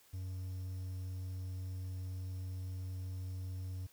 triangle tone with quantisation, 92.5 Hz, F#2, in tune, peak -37 dBFS, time 0.13-3.87 s, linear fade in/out 10 ms, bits 11, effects white hiss -65 dBFS RMS until 3.92 s

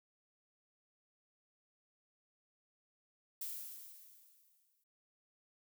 violet noise with exponential decay, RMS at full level -41 dBFS, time 3.41-4.84 s, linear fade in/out 5 ms, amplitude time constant 310 ms, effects none

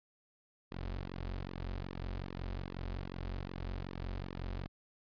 sawtooth tone with flanger, 45.46 Hz, F#1, 30 cents flat, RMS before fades -41 dBFS, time 0.71-4.68 s, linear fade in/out 10 ms, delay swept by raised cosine 1.3 to 6.9 ms, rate 2.5 Hz, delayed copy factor -0.95, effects resampled to 11025 Hz

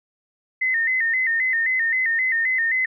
sine tone with vibrato, 1931 Hz, B6, 39 cents flat, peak -18 dBFS, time 0.61-2.86 s, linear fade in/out 10 ms, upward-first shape square, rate 3.8 Hz, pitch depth 94 cents each way, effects none

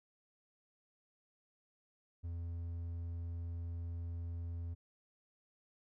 triangle tone, 84.9 Hz, F2, 48 cents flat, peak -37 dBFS, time 2.23-4.75 s, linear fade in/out 20 ms, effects none

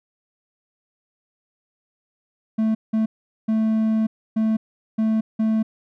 triangle tone bursts at uneven times, 220 Hz, A3, in tune, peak -15 dBFS, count 6, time 2.58-2.75 / 2.93-3.06 / 3.48-4.07 / 4.36-4.57 / 4.98-5.21 / 5.39-5.63 s, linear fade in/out 10 ms, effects none

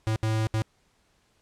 square tone bursts at uneven times, 110 Hz, A2, in tune, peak -24 dBFS, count 3, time 0.07-0.16 / 0.23-0.47 / 0.54-0.62 s, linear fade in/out 0 ms, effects pink hiss -67 dBFS RMS until 1.41 s + low-pass 9000 Hz 12 dB/octave

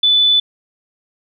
sine tone, 3489 Hz, A7, 15 cents flat, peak -9 dBFS, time 0.03-0.4 s, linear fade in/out 5 ms, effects none

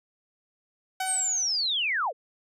sawtooth tone with exponential decay, 754 Hz, F#5, 32 cents sharp, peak -22 dBFS, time 1-1.65 s, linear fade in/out 5 ms, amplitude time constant 140 ms
sine linear sweep, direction down, 8870 to 415.3 Hz, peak -24 dBFS, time 1.05-2.13 s, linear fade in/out 50 ms
effects resampled to 32000 Hz

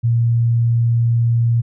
sine tone, 117.1 Hz, A#2, 8 cents sharp, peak -12 dBFS, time 0.03-1.62 s, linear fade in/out 20 ms, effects none

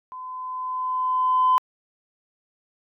sine tone with level ramp, 1019 Hz, C6, 46 cents flat, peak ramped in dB -34 to -13 dBFS, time 0.12-1.58 s, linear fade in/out 0 ms, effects tanh soft clip ceiling -11 dBFS

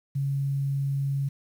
sine tone with quantisation, 138.59 Hz, C#3, in tune, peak -24 dBFS, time 0.15-1.29 s, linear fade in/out 10 ms, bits 9, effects none

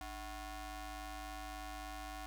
sawtooth ring-modulated tone, 349.2 Hz, F4, in tune, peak -37 dBFS, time 0.01-2.26 s, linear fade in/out 0 ms, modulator 401 Hz, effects none

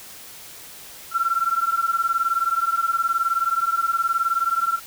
sine beating tone pair, 1347 / 1366 Hz, E6 / F6, +37 / -39 cents, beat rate 19 Hz, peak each -22 dBFS, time 1.11-4.8 s, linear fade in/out 50 ms, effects white hiss -41 dBFS RMS until 4.86 s

